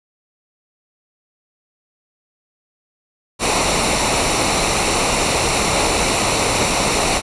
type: noise with comb filter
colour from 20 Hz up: pink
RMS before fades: -17 dBFS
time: 3.39-7.22 s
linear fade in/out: 50 ms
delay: 0.61 ms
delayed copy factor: -0.55
effects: resampled to 24000 Hz